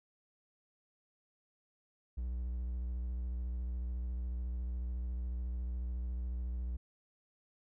triangle tone with vibrato, 61 Hz, B1, 21 cents flat, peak -33 dBFS, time 2.17-6.77 s, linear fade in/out 10 ms, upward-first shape square, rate 14 Hz, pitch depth 42 cents each way, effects none

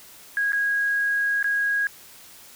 sine tone with dropouts, 1645 Hz, G#6, 17 cents flat, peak -20 dBFS, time 0.37-1.87 s, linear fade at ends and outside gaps 1 ms, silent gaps 0.521-0.531 / 1.428-1.443 s, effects white hiss -47 dBFS RMS until 2.55 s

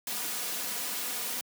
white noise with comb filter, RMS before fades -34 dBFS, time 0.07-1.41 s, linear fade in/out 2 ms, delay 4.1 ms, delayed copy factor +0.55, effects high-pass 150 Hz 12 dB/octave

